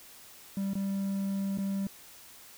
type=tone with dropouts; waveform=triangle; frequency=196 Hz; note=G3; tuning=in tune; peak=-27 dBFS; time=0.57-1.87 s; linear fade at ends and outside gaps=2 ms; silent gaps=0.735-0.753 / 1.575-1.585 s; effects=white hiss -52 dBFS RMS until 2.57 s